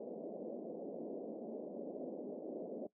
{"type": "band-pass noise", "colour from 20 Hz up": "white", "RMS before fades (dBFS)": -45, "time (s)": [0, 2.87], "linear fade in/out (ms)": 5, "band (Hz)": [200, 610], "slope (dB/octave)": 48, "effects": ["noise-tail reverb RT60 0.1 s tail -18 dB re dry"]}